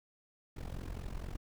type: noise with amplitude modulation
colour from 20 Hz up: brown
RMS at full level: -38 dBFS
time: 0.56-1.37 s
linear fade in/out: 10 ms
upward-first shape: sine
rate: 44.3 Hz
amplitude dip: 85%
effects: none